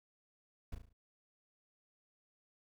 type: noise with echo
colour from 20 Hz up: brown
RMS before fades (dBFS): -41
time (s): 0.72-0.75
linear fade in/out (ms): 5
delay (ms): 36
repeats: 5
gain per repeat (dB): -6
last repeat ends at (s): 0.93
effects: none